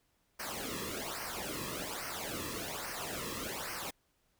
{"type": "noise with flanger", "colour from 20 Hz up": "pink", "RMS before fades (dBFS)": -40, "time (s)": [0.39, 3.91], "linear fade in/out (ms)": 10, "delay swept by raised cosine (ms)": [0.27, 1.37], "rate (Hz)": 1.2, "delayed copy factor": -0.8, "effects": ["pink hiss -75 dBFS RMS until 4.39 s"]}